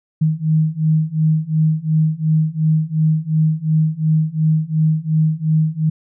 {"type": "beating tone pair", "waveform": "sine", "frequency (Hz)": [155.56, 158.36], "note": ["D#3", "D#3"], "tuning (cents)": [0, 31], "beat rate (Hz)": 2.8, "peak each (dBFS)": [-17, -16], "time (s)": [0.21, 5.9], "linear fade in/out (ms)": 10, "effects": []}